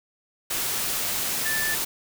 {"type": "tone in noise", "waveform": "sine", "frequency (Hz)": 1760, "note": "A6", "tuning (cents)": 0, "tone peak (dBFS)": -26, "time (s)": [1.45, 1.75], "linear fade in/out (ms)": 10, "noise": "white", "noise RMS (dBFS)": -27, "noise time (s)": [0.5, 1.85], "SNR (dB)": -2, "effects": []}